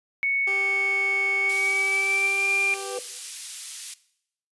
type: tone with pitch glide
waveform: sine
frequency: 2217 to 2390 Hz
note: C#7 to D7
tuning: 0 to +30 cents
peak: -21 dBFS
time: 0.23-2.74 s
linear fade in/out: 0 ms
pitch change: +130 cents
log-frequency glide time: 1.41-2.47 s
type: tone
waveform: 20% pulse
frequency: 392 Hz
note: G4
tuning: in tune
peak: -28 dBFS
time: 0.47-2.98 s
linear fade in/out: 5 ms
type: high-pass noise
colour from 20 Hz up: white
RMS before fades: -35 dBFS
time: 1.49-3.94 s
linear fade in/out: 5 ms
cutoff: 2900 Hz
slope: 12 dB/octave
type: tone with exponential growth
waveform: sine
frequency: 495.1 Hz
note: B4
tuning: 4 cents sharp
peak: -26 dBFS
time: 2.6-2.99 s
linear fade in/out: 2 ms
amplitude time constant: 84 ms
effects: noise-tail reverb RT60 0.7 s tail -18 dB re dry + resampled to 24000 Hz